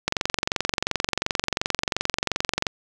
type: click train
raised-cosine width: 0.2 ms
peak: -4 dBFS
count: 60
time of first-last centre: 0.08-2.668 s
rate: 22.8 Hz
effects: none